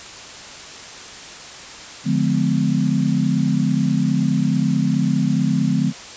sine chord, D diminished seventh, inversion none, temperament just, 146.83 / 176.2 / 211.4 / 253.7 Hz, D3 / F3 / Ab3 / Cb4, 0 / +16 / +31 / +47 cents, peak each -21 dBFS, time 2.04-5.93 s, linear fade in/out 50 ms, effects white hiss -36 dBFS RMS until 6.16 s + resampled to 16000 Hz

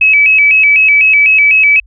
sine tone with vibrato, 2429 Hz, D#7, 42 cents flat, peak -4 dBFS, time 0.01-1.8 s, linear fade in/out 5 ms, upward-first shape square, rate 4 Hz, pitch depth 97 cents each way, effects added 50 Hz sine -39 dBFS peak until 1.86 s

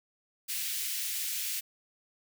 white high-pass noise, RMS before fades -34 dBFS, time 0.48-1.61 s, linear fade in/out 20 ms, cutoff 2000 Hz, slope 24 dB/octave, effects none

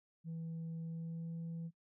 sine tone with pitch glide, 164 to 166 Hz, E3 to E3, -9 to +12 cents, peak -38 dBFS, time 0.24-1.71 s, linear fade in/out 50 ms, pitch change +21 cents, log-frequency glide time 0.81-1.34 s, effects noise-tail reverb RT60 0.1 s tail -22 dB re dry + tanh soft clip ceiling -39 dBFS

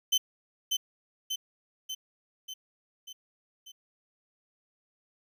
30% pulse tone with echo, 3069 Hz, G7, 37 cents flat, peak -19 dBFS, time 0.12-0.18 s, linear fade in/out 10 ms, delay 590 ms, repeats 6, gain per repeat -4 dB, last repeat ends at 3.72 s, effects none

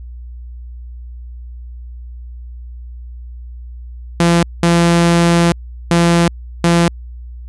sawtooth tone bursts at uneven times, 170.5 Hz, F3, 41 cents flat, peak -5 dBFS, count 4, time 4.2-4.43 / 4.63-5.52 / 5.91-6.28 / 6.64-6.88 s, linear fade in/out 2 ms, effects added 60 Hz sine -28 dBFS peak until 7.48 s + resampled to 24000 Hz

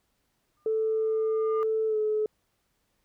sine tone with exponential growth, 1207 Hz, D6, 47 cents sharp, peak -29 dBFS, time 0.57-1.63 s, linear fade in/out 0 ms, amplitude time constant 230 ms
sine tone with pitch glide, 440 to 428.7 Hz, A4 to A4, 0 to -45 cents, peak -23 dBFS, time 0.66-2.26 s, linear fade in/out 2 ms, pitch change -45 cents, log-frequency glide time 1.87-1.97 s
effects tanh soft clip ceiling -17 dBFS + pink hiss -74 dBFS RMS until 3.04 s

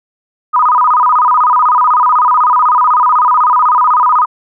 sine tone with vibrato, 1108.7 Hz, C#6, in tune, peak -6 dBFS, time 0.53-4.26 s, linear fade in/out 20 ms, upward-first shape square, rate 16 Hz, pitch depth 200 cents each way, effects none

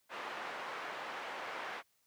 pink band-pass noise, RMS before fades -43 dBFS, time 0.09-1.83 s, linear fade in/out 50 ms, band 710 to 2000 Hz, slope 12 dB/octave, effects white hiss -75 dBFS RMS until 2.06 s

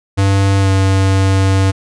square tone with pitch glide, 98 to 96.32 Hz, G2 to G2, 0 to -30 cents, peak -10 dBFS, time 0.17-1.72 s, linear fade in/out 20 ms, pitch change -30 cents, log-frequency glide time 0.59-0.69 s, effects resampled to 22050 Hz

